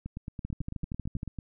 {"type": "two click trains", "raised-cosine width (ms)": 5, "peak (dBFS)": [-24, -22], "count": [13, 11], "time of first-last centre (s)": [[0.06, 1.387], [0.45, 1.231]], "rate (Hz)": [9.04, 12.8], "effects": []}